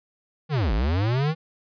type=linear two-way sweep; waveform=square; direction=down then up; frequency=164.81 to 47.14 to 164.81 Hz; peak=-21 dBFS; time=0.49-1.35 s; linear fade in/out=50 ms; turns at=0.73 s; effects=resampled to 11025 Hz